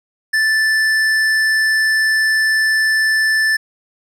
sine tone with hard clipping, 1758 Hz, A6, 2 cents flat, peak -14 dBFS, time 0.33-3.57 s, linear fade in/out 10 ms, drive 10 dB, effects none

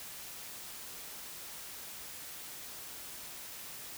silence, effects white hiss -46 dBFS RMS until 3.97 s

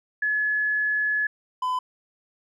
sine / triangle tone pair in turn, 1705 / 1009.7 Hz, G#6 / B5, +45 / +38 cents, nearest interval major sixth, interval 907 cents, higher first, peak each -21 dBFS, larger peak neither, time 0.22-1.27 / 1.62-1.79 s, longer first, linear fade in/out 5 ms, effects none

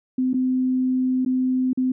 sine tone with dropouts, 256.6 Hz, C4, 34 cents flat, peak -18 dBFS, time 0.18-1.92 s, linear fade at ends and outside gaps 5 ms, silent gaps 0.333-0.341 / 1.25-1.26 / 1.732-1.774 s, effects none

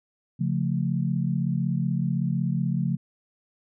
sine chord, Db augmented, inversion none, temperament equal, 138.59 / 174.61 / 220 Hz, Db3 / F3 / A3, 0 / 0 / 0 cents, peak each -26 / -26 / -30 dBFS, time 0.39-2.97 s, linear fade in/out 20 ms, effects none

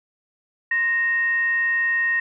sine tone with frequency modulation, 1860 Hz, A#6, 4 cents flat, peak -18 dBFS, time 0.71-2.2 s, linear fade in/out 5 ms, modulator 806 Hz, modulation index 0.22, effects none

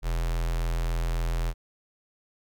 square tone with notch filter, 41.82 Hz, E1, 26 cents sharp, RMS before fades -27 dBFS, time 0.02-1.54 s, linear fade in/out 50 ms, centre 250 Hz, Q 1.2, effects none

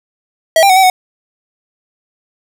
square tone with pitch steps, 647 / 793 / 744 / 765 / 740 Hz, E5 / G5 / F#5 / G5 / F#5, -32 / +20 / +9 / -42 / 0 cents, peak -6 dBFS, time 0.56-0.9 s, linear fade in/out 2 ms, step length 68 ms, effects none

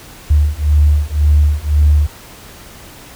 sine beating tone pair, 73.42 / 75.32 Hz, D2 / D2, 0 / +44 cents, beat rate 1.9 Hz, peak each -11 dBFS, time 0.3-2.07 s, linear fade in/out 10 ms, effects tanh soft clip ceiling -1 dBFS + pink hiss -37 dBFS RMS until 3.15 s

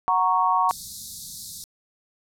sine chord, F# major, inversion none, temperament equal, 740 / 932.3 / 1108.7 Hz, F#5 / A#5 / C#6, 0 / 0 / 0 cents, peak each -24 / -22 / -21 dBFS, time 0.08-0.71 s, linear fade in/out 0 ms
white band-stop noise, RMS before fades -35 dBFS, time 0.69-1.64 s, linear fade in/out 0 ms, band 230 to 3700 Hz, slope 96 dB/octave
effects low-pass 12000 Hz 12 dB/octave

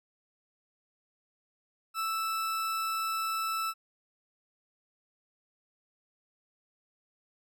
40% pulse tone, 1318.5 Hz, E6, in tune, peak -29 dBFS, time 1.94-3.74 s, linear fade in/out 50 ms, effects none

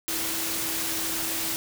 sine tone in noise, 326.1 Hz, E4, 19 cents flat, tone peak -38 dBFS, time 0.08-1.56 s, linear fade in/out 0 ms, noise white, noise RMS -29 dBFS, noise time 0.08-1.56 s, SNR -12 dB, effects none

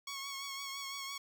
10% pulse tone with vibrato, 1104 Hz, C#6, 7 cents flat, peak -32 dBFS, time 0.07-1.18 s, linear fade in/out 5 ms, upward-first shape triangle, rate 5.9 Hz, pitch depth 37 cents each way, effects none

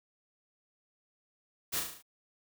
white noise with echo, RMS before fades -33 dBFS, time 1.72-1.81 s, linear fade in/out 20 ms, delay 36 ms, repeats 6, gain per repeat -4 dB, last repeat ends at 2.026 s, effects none

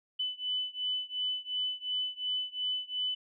sine beating tone pair, 3000 / 3002.8 Hz, F#7 / F#7, +23 / +25 cents, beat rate 2.8 Hz, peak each -34 / -35 dBFS, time 0.19-3.15 s, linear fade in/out 10 ms, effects none

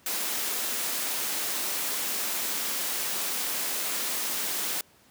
white high-pass noise, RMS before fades -30 dBFS, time 0.06-4.81 s, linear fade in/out 2 ms, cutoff 190 Hz, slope 24 dB/octave, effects pink hiss -59 dBFS RMS until 5.1 s + high-pass 100 Hz 12 dB/octave

